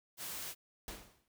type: noise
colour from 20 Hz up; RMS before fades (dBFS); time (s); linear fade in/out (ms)
white; -43; 0.17-0.55; 50
type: noise with exponential decay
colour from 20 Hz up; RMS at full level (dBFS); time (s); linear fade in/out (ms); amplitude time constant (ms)
pink; -42; 0.88-1.28; 1; 86
effects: none